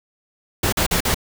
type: noise bursts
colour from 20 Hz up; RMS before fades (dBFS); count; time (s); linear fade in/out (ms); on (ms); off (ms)
pink; -19; 4; 0.63-1.145; 5; 95; 45
effects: none